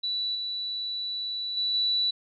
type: tone with level steps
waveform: sine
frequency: 3951 Hz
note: B7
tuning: in tune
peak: -26 / -29 / -24 / -22 dBFS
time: 0.03-2.11 s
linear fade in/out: 10 ms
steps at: 0.35 / 1.57 / 1.74 s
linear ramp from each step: 2 ms
effects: MP3 64 kbps